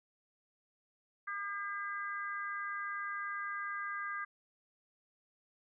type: harmonic tone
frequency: 402.8 Hz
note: G4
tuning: 47 cents sharp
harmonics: 3 / 4 / 5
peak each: -40 / -40 / -46 dBFS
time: 1.27-4.25 s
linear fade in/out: 10 ms
effects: none